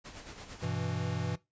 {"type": "noise with tremolo", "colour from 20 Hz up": "pink", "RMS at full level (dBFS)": -45, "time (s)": [0.04, 0.66], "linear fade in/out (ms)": 20, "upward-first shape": "sine", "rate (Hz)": 8.8, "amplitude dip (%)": 55}
{"type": "chord", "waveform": "square", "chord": "E minor", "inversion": "first", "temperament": "equal", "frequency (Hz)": [98, 123.47, 164.81], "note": ["G2", "B2", "E3"], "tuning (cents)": [0, 0, 0], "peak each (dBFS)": -37, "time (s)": [0.62, 1.36], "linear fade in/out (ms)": 10}
{"effects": ["noise-tail reverb RT60 0.2 s tail -19 dB re dry", "resampled to 16000 Hz"]}